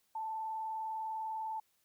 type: tone with vibrato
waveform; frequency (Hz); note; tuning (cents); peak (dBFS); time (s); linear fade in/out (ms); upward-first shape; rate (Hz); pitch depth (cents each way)
sine; 880; A5; 0; -36; 0.15-1.6; 5; triangle; 20; 41
effects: white hiss -75 dBFS RMS until 1.84 s